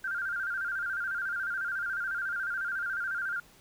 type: tone with vibrato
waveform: sine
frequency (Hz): 1480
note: F#6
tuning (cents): 0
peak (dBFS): -30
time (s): 0.04-3.4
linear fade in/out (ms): 5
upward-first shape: square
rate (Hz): 14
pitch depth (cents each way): 85
effects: pink hiss -58 dBFS RMS until 3.6 s